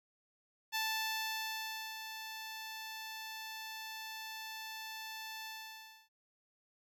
10% pulse tone with ADSR envelope, 880 Hz, A5, in tune, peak -25 dBFS, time 0.72-6.09 s, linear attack 32 ms, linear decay 1200 ms, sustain -10 dB, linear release 630 ms, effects none

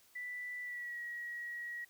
sine tone with pitch glide, 1975.5 to 1908.2 Hz, B6 to A#6, 0 to +40 cents, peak -40 dBFS, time 0.15-1.85 s, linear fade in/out 10 ms, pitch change -60 cents, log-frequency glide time 0.62-1 s, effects white hiss -66 dBFS RMS until 1.89 s

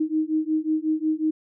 sine beating tone pair, 310 / 315.5 Hz, D#4 / D#4, -6 / +24 cents, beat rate 5.5 Hz, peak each -24 dBFS, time 0-1.31 s, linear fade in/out 10 ms, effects none

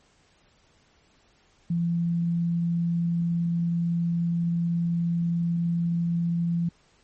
sine tone, 170 Hz, F3, 46 cents flat, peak -22 dBFS, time 1.7-6.69 s, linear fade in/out 5 ms, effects pink hiss -62 dBFS RMS until 7.03 s + MP3 32 kbps

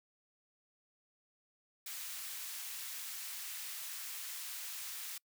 white high-pass noise, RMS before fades -44 dBFS, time 1.86-5.18 s, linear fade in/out 5 ms, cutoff 1400 Hz, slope 12 dB/octave, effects noise-tail reverb RT60 0.1 s tail -26 dB re dry

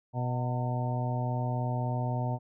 harmonic tone with a mistuned harmonic, 123.47 Hz, B2, in tune, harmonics 1 / 2 / 3 / 4 / 5 / 6 / 7, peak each -29 / -38 / -45 / -45 / -39 / -39 / -39 dBFS, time 0.13-2.39 s, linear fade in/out 50 ms, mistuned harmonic 7, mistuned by +72 cents, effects none

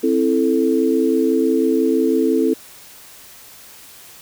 sine chord, A minor, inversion first, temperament just, 264 / 330 / 440 Hz, C4 / E4 / A4, +16 / +2 / 0 cents, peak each -18 dBFS, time 0.03-2.54 s, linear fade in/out 10 ms, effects white hiss -42 dBFS RMS until 4.21 s

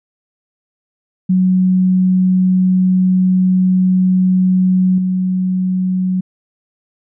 sine tone with level steps, 185 Hz, F#3, in tune, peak -9 / -13 dBFS, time 1.29-6.21 s, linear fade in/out 10 ms, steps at 4.98 s, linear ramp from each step 2 ms, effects none

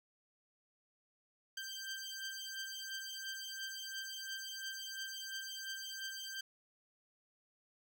15% pulse beating tone pair, 1568 / 1570.9 Hz, G6 / G6, 0 / +3 cents, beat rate 2.9 Hz, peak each -39 / -39 dBFS, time 1.57-6.41 s, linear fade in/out 5 ms, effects none

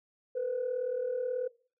sine tone pair together, 466.2 / 504.6 Hz, A#4 / B4, 0 / +37 cents, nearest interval minor second, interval 137 cents, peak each -35 / -30 dBFS, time 0.35-1.48 s, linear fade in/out 10 ms, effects noise-tail reverb RT60 0.4 s tail -22 dB re dry + tanh soft clip ceiling -25 dBFS

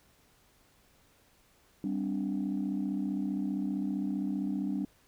sine tone cluster, 196.6 / 256.6 / 291.9 Hz, G3 / C4 / D4, +5 / -34 / -10 cents, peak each -32 / -35 / -33 dBFS, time 1.84-4.85 s, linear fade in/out 2 ms, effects tanh soft clip ceiling -24 dBFS + pink hiss -65 dBFS RMS until 5.07 s

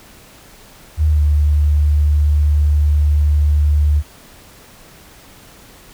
sine tone with pitch glide, 77 to 74.16 Hz, D#2 to D2, -17 to +17 cents, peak -10 dBFS, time 0.97-4.03 s, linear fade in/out 50 ms, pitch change -66 cents, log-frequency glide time 1.08-1.2 s, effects pink hiss -43 dBFS RMS until 5.93 s

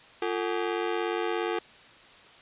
sawtooth ring-modulated tone, 398.2 Hz, G4, 27 cents sharp, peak -20 dBFS, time 0.22-1.59 s, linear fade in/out 2 ms, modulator 48.6 Hz, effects white hiss -52 dBFS RMS until 2.41 s + resampled to 8000 Hz

